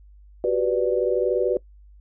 sine chord, G major seventh, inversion third, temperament equal with one note detuned, 370 / 390.4 / 493.9 / 587.3 Hz, F#4 / G4 / B4 / D5, 0 / -7 / 0 / 0 cents, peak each -24 / -27 / -22 / -26 dBFS, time 0.44-1.57 s, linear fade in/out 2 ms, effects noise-tail reverb RT60 0.1 s tail -21 dB re dry + added 50 Hz sine -46 dBFS peak until 2 s

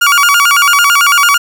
30% pulse tone with vibrato, 1267 Hz, D#6, 31 cents sharp, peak -3 dBFS, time 0.01-1.38 s, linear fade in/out 10 ms, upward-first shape square, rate 9 Hz, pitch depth 190 cents each way, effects none

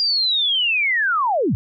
sine linear sweep, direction down, 4847 to 83.6 Hz, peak -16 dBFS, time 0-1.55 s, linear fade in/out 0 ms, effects none

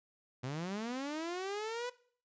sawtooth linear sweep, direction up, 121.5 to 500 Hz, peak -33 dBFS, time 0.43-1.9 s, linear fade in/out 10 ms, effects noise-tail reverb RT60 0.5 s tail -19 dB re dry + resampled to 16000 Hz

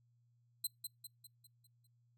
5% pulse tone with echo, 4069 Hz, C8, 49 cents flat, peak -28 dBFS, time 0.64-0.67 s, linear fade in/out 5 ms, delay 200 ms, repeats 6, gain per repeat -6 dB, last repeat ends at 1.87 s, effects noise-tail reverb RT60 0.2 s tail -26 dB re dry + added 119 Hz sine -70 dBFS peak until 2.17 s

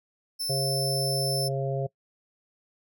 sawtooth tone, 5300 Hz, E8, 9 cents sharp, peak -26 dBFS, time 0.39-1.49 s, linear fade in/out 20 ms
harmonic tone, 135.8 Hz, C#3, 35 cents flat, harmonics 1 / 3 / 4 / 5, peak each -28 / -34 / -32 / -35 dBFS, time 0.49-1.87 s, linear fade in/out 10 ms
effects noise-tail reverb RT60 0.1 s tail -23 dB re dry

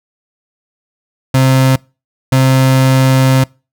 35% pulse tone pair in turn, 131.7 / 131.7 Hz, C3 / C3, +12 / +12 cents, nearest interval unison, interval 0 cents, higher neither, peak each -5 dBFS, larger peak neither, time 1.34-1.76 / 2.32-3.44 s, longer second, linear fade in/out 5 ms, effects noise-tail reverb RT60 0.3 s tail -25 dB re dry

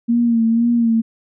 sine tone with vibrato, 231.8 Hz, A#3, 10 cents flat, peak -12 dBFS, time 0.08-1.02 s, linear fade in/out 20 ms, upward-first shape sine, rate 2 Hz, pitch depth 45 cents each way, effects none

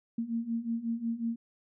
sine beating tone pair, 227.4 / 232.9 Hz, A#3 / A#3, -43 / -1 cents, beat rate 5.5 Hz, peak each -35 / -32 dBFS, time 0.18-1.36 s, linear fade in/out 5 ms, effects none

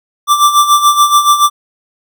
square tone with tremolo, 1174.7 Hz, D6, in tune, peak -4 dBFS, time 0.27-1.5 s, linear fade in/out 50 ms, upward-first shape sine, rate 7 Hz, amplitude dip 70%, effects none

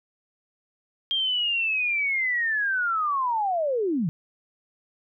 sine linear sweep, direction down, 3219 to 144.8 Hz, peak -22 dBFS, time 1.11-4.09 s, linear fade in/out 0 ms, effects none

